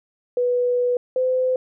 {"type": "tone pair in turn", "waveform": "sine", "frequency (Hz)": [491.5, 511.8], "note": ["B4", "C5"], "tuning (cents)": [-8, -38], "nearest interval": "minor second", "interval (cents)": 70, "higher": "second", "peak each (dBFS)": -17, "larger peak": "neither", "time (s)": [[0.37, 0.97], [1.16, 1.56]], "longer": "first", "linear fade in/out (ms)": 2, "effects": []}